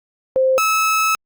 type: tone pair in turn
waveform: sine / 30% pulse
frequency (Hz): 523.3 / 1298.2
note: C5 / E6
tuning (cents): 0 / -27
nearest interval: octave + major third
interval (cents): 1573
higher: second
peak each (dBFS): -12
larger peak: neither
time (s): 0.36-0.58 / 0.58-1.15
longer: second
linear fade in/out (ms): 0
effects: Opus 48 kbps